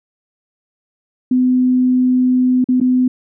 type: tone with dropouts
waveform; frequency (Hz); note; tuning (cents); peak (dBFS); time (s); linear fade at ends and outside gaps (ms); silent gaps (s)
sine; 253.1; B3; +43; -10; 1.31-3.08; 5; 2.643-2.687 / 2.802-2.812
effects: none